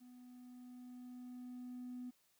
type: tone with level ramp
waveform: triangle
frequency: 248.5 Hz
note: B3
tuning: 11 cents sharp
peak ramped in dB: -54 to -40 dBFS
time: 0-2.11 s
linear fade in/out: 20 ms
effects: tanh soft clip ceiling -41 dBFS + white hiss -75 dBFS RMS until 2.39 s